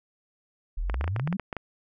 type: exponential sweep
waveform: sine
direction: up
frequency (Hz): 34.65 to 205.4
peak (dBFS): -26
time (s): 0.77-1.37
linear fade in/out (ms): 10
type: clicks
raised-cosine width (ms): 0.5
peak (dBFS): -17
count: 12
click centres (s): 0.898 / 0.943 / 1.011 / 1.042 / 1.078 / 1.163 / 1.197 / 1.275 / 1.327 / 1.397 / 1.528 / 1.567
effects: none